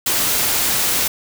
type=noise; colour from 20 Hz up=white; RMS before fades=-18 dBFS; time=0.06-1.08 s; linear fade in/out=5 ms; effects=none